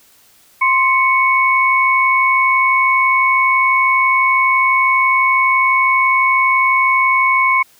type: tone pair together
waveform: sine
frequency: 1047 / 2217 Hz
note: C6 / C#7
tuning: +1 / 0 cents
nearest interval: octave + minor second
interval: 1299 cents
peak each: -13 dBFS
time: 0.61-7.63 s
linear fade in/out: 10 ms
effects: white hiss -50 dBFS RMS until 7.79 s